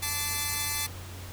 5% pulse tone cluster, 874 / 1167 / 2049 Hz, A5 / D6 / C7, -12 / -11 / -37 cents, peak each -22 dBFS, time 0.02-0.87 s, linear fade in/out 10 ms, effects added 91 Hz sine -40 dBFS peak until 1.32 s + pink hiss -45 dBFS RMS until 1.32 s

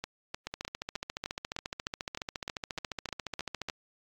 two click trains, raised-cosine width 0.2 ms, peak -18 / -18 dBFS, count 47 / 13, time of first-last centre 0.47-3.687 / 0.04-3.699 s, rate 14.3 / 3.28 Hz, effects AAC 48 kbps

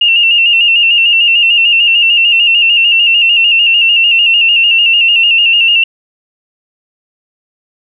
sine tone with vibrato, 2770 Hz, F7, 15 cents flat, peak -5 dBFS, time 0.01-5.84 s, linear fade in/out 5 ms, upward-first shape square, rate 6.7 Hz, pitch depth 44 cents each way, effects none

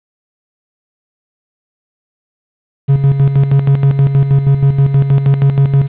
triangle tone with tremolo, 138.3 Hz, C#3, 4 cents flat, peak -3 dBFS, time 2.88-5.88 s, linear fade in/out 20 ms, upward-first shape square, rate 6.3 Hz, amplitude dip 60%, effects resampled to 8000 Hz + 7-bit

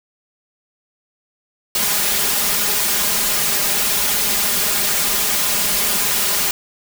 white noise with comb filter, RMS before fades -18 dBFS, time 1.75-6.51 s, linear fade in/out 2 ms, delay 4.9 ms, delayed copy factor +0.95, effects none

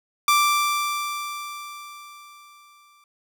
sawtooth tone with exponential decay, 1175 Hz, D6, 1 cent sharp, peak -11 dBFS, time 0.28-3.04 s, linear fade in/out 2 ms, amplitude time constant 600 ms, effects none

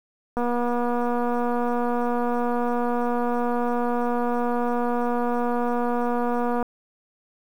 click train, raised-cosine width 1 ms, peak -13 dBFS, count 1509, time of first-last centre 0.37-6.627 s, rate 241 Hz, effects 8-bit

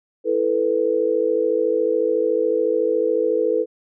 sine chord, E suspended fourth, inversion none, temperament equal, 329.6 / 440 / 493.9 Hz, E4 / A4 / B4, 0 / 0 / 0 cents, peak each -25 / -20 / -20 dBFS, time 0.24-3.66 s, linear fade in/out 50 ms, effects none

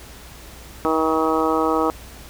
harmonic tone, 159.2 Hz, D#3, 40 cents sharp, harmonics 2 / 3 / 4 / 5 / 6 / 7 / 8, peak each -22 / -22 / -27 / -26 / -27 / -26 / -25 dBFS, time 0.85-1.9 s, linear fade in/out 0 ms, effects added 60 Hz sine -42 dBFS peak until 2.29 s + pink hiss -42 dBFS RMS until 2.29 s

